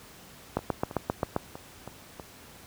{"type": "two click trains", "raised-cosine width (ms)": 1, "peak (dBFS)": [-24, -11], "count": [6, 7], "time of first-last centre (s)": [[0.59, 2.198], [0.57, 1.364]], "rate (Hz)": [3.11, 7.56], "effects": ["pink hiss -50 dBFS RMS until 2.66 s", "high-pass 60 Hz 12 dB/octave"]}